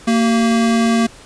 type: tone pair together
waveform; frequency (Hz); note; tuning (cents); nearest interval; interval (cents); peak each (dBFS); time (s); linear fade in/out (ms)
square; 229.2 / 385.5; A#3 / G4; -29 / -29; major sixth; 900; -13 / -24; 0.07-1.07; 10
effects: pink hiss -41 dBFS RMS until 1.25 s + resampled to 22050 Hz